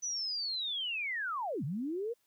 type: linear two-way sweep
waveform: sine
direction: down then up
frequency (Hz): 6030 to 124 to 488.5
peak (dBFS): -33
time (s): 0.02-2.14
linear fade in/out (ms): 20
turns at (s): 1.64
effects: white hiss -75 dBFS RMS until 2.26 s